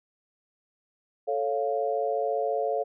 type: chord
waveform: sine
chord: A augmented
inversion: none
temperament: equal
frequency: 440 / 554.4 / 698.5 Hz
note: A4 / C#5 / E#5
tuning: 0 / 0 / 0 cents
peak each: -29 dBFS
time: 1.27-2.84 s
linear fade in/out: 20 ms
effects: none